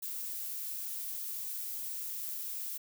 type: noise with high-pass filter sweep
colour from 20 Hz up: violet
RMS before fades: -39 dBFS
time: 0.02-2.78 s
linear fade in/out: 10 ms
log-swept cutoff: 720 to 230 Hz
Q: 1.3
effects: none